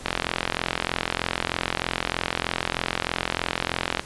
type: click train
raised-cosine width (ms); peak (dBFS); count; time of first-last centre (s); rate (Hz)
0.3; -6; 171; 0.06-3.995; 43.2
effects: pink hiss -41 dBFS RMS until 4.05 s + resampled to 24000 Hz